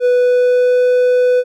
triangle tone with pitch glide, 493.9 to 497.9 Hz, B4 to B4, 0 to +14 cents, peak -7 dBFS, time 0-1.44 s, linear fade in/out 50 ms, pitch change +14 cents, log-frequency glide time 0.1-0.84 s, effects none

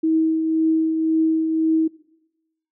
sine tone with tremolo, 320.1 Hz, D#4, 49 cents sharp, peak -14 dBFS, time 0.03-1.88 s, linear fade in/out 10 ms, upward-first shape triangle, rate 1.9 Hz, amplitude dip 45%, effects noise-tail reverb RT60 0.9 s tail -20 dB re dry

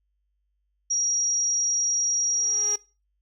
sine tone, 5690 Hz, F8, 31 cents sharp, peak -22 dBFS, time 0.9-2.76 s, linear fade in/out 10 ms
sawtooth tone with exponential growth, 415.3 Hz, G#4, in tune, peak -32 dBFS, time 1.97-2.76 s, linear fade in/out 5 ms, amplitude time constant 170 ms
effects noise-tail reverb RT60 0.3 s tail -19 dB re dry + added 50 Hz sine -70 dBFS peak until 3.21 s

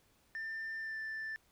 sine tone with pitch glide, 1790 to 1766.4 Hz, A6 to A6, +29 to +6 cents, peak -36 dBFS, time 0.35-1.36 s, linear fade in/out 0 ms, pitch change -23 cents, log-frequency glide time 0.79-0.98 s, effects tanh soft clip ceiling -37 dBFS + pink hiss -70 dBFS RMS until 1.51 s

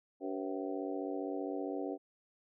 harmonic tone with a mistuned harmonic, 95.3 Hz, G2, 48 cents flat, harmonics 3 / 4 / 5 / 6 / 7 / 8, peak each -39 / -41 / -43 / -45 / -46 / -47 dBFS, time 0.2-1.98 s, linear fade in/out 50 ms, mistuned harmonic 6, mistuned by -96 cents, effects none

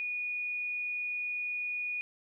sine tone, 2458 Hz, D#7, 22 cents flat, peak -32 dBFS, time 0-2.01 s, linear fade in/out 0 ms, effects 12-bit

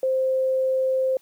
sine tone, 523.3 Hz, C5, in tune, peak -19 dBFS, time 0.03-1.17 s, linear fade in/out 2 ms, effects white hiss -59 dBFS RMS until 1.21 s + high-pass 60 Hz 12 dB/octave

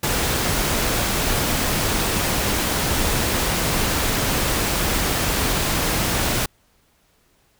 pink noise, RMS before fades -21 dBFS, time 0.03-6.46 s, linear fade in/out 5 ms, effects pink hiss -61 dBFS RMS until 7.59 s

